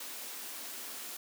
white high-pass noise, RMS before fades -43 dBFS, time 0-1.17 s, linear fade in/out 5 ms, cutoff 200 Hz, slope 96 dB/octave, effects none

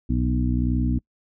harmonic tone with a mistuned harmonic, 62.1 Hz, B1, 10 cents sharp, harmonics 1 / 2 / 3 / 4 / 5, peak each -23 / -26 / -30 / -25 / -31 dBFS, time 0.09-0.99 s, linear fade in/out 10 ms, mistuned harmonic 1, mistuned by +53 cents, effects noise-tail reverb RT60 0.1 s tail -26 dB re dry

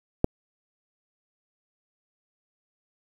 click, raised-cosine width 2 ms, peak -5 dBFS, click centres 0.244 s, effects 7-bit

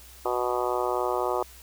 harmonic tone, 123.47 Hz, B2, in tune, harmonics 3 / 4 / 5 / 6 / 7 / 8 / 9 / 10, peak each -30 / -31 / -32 / -33 / -33 / -34 / -35 / -35 dBFS, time 0.25-1.43 s, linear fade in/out 5 ms, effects added 62 Hz sine -50 dBFS peak until 1.62 s + white hiss -50 dBFS RMS until 1.62 s

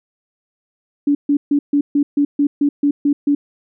sine tone bursts, 287.2 Hz, D4, 39 cents flat, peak -11 dBFS, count 11, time 1.07-3.35 s, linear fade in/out 5 ms, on 80 ms, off 140 ms, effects none

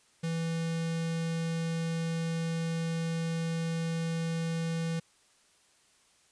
square tone with notch filter, 164.81 Hz, E3, in tune, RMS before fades -32 dBFS, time 0.23-5 s, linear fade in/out 10 ms, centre 950 Hz, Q 1.6, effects white hiss -65 dBFS RMS until 6.31 s + resampled to 22050 Hz

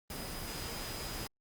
sine tone in noise, 4978 Hz, D#8, in tune, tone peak -48 dBFS, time 0.1-1.27 s, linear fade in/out 2 ms, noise pink, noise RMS -41 dBFS, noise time 0.1-1.27 s, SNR -10 dB, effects Opus 32 kbps

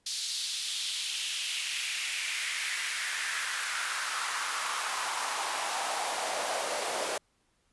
pink noise with high-pass filter sweep, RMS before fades -33 dBFS, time 0.06-7.18 s, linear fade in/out 5 ms, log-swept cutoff 4300 to 540 Hz, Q 2.5, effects pink hiss -72 dBFS RMS until 7.72 s + resampled to 24000 Hz

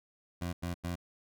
20% pulse tone bursts, 87.3 Hz, F2, in tune, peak -29 dBFS, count 3, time 0.41-0.956 s, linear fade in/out 10 ms, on 120 ms, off 93 ms, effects none

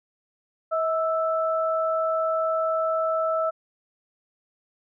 sine tone pair together, 642.7 / 1318.5 Hz, E5 / E6, -44 / 0 cents, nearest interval octave, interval 1244 cents, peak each -23 / -26 dBFS, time 0.71-3.51 s, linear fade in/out 20 ms, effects none

